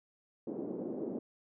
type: band-pass noise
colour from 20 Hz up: white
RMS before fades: -39 dBFS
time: 0.47-1.19 s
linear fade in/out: 5 ms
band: 210 to 420 Hz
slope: 24 dB/octave
effects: none